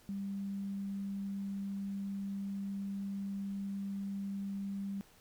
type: tone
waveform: sine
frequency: 197.7 Hz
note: G3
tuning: 15 cents sharp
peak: -36 dBFS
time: 0.09-5.01 s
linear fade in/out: 0 ms
effects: pink hiss -63 dBFS RMS until 5.2 s